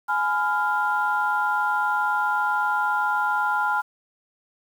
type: chord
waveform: sine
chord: F diminished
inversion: first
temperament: just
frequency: 838.1 / 1005.8 / 1396.9 Hz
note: Ab5 / Cb6 / F6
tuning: +16 / +31 / 0 cents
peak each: -24 / -26 / -23 dBFS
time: 0.08-3.82 s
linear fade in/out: 20 ms
effects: tanh soft clip ceiling -11 dBFS + 8-bit